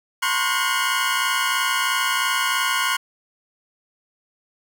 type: tone cluster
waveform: 25% pulse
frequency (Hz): 924 / 1034 / 1097 / 1441 / 1561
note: A#5 / C6 / C#6 / F#6 / G6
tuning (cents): -16 / -21 / -18 / -46 / -8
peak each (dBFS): -28 / -21 / -22 / -20 / -26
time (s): 0.22-2.97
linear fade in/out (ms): 10
effects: none